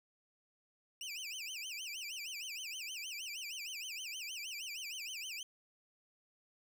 25% pulse tone with vibrato, 2682 Hz, E7, 29 cents sharp, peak -38 dBFS, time 1.01-5.43 s, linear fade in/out 2 ms, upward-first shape sine, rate 6.4 Hz, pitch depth 260 cents each way, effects none

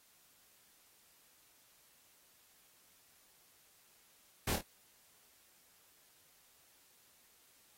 pink noise with echo, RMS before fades -36 dBFS, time 4.47-4.56 s, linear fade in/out 5 ms, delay 26 ms, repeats 2, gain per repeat -5 dB, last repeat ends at 4.612 s, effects white hiss -67 dBFS RMS until 7.77 s + AAC 48 kbps

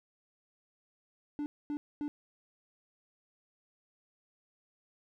triangle tone bursts, 293.7 Hz, D4, in tune, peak -31 dBFS, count 3, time 1.39-2.08 s, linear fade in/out 0 ms, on 70 ms, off 240 ms, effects none

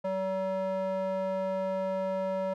square tone with band-pass filter, 190 Hz, F#3, 46 cents sharp, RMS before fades -31 dBFS, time 0.04-2.54 s, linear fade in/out 10 ms, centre 660 Hz, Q 3.1, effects none

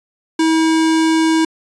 square tone, 321.5 Hz, E4, 43 cents flat, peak -12 dBFS, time 0.39-1.45 s, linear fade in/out 5 ms, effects resampled to 22050 Hz

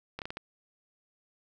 slowing click train, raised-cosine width 0.3 ms, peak -21 dBFS, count 5, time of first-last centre 0.19-0.371 s, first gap 28 ms, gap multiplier 1.33, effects 10-bit

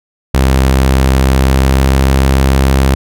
sawtooth tone with pitch glide, 66 to 66.84 Hz, C2 to C2, +16 to +38 cents, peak -3 dBFS, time 0.34-2.95 s, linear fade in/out 5 ms, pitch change +22 cents, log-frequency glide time 1.39-1.89 s, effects none

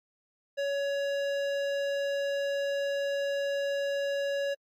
sine tone with hard clipping, 561 Hz, C#5, 21 cents sharp, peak -30 dBFS, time 0.57-4.55 s, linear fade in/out 20 ms, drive 15 dB, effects AAC 64 kbps

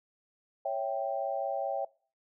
sine chord, C# diminished, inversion none, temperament equal, 554.4 / 659.3 / 784 Hz, C#5 / E5 / G5, 0 / 0 / 0 cents, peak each -34 dBFS, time 0.65-1.85 s, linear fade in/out 5 ms, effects noise-tail reverb RT60 0.4 s tail -22 dB re dry

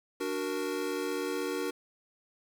square chord, D augmented, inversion none, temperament equal, 293.7 / 370 / 466.2 Hz, D4 / F#4 / A#4, 0 / 0 / 0 cents, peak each -37 / -36 / -36 dBFS, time 0.2-1.71 s, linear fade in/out 10 ms, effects 9-bit

